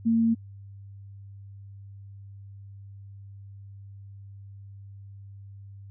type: tone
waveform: sine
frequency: 227.8 Hz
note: A#3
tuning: 40 cents flat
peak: -19 dBFS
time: 0.05-0.35 s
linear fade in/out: 20 ms
effects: added 99 Hz sine -42 dBFS peak until 5.9 s

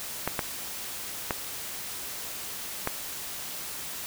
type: clicks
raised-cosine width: 0.5 ms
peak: -11 dBFS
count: 4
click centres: 0.276 / 0.392 / 1.308 / 2.874 s
effects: white hiss -37 dBFS RMS until 4.06 s

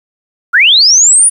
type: linear sweep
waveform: sine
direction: up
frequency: 1304 to 9830 Hz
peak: -3 dBFS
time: 0.53-1.3 s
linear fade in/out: 20 ms
effects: 7-bit

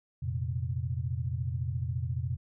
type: chord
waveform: sine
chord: F suspended fourth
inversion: none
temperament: equal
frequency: 87.31 / 116.54 / 130.81 Hz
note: F2 / Bb2 / C3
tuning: 0 / 0 / 0 cents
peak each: -34 dBFS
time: 0.22-2.37 s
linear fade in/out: 10 ms
effects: none

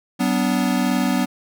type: tone cluster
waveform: square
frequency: 190.8 / 248.6 / 291.2 Hz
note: G3 / B3 / D4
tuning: -47 / +12 / -15 cents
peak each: -23 / -21 / -25 dBFS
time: 0.19-1.26 s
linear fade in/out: 20 ms
effects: none

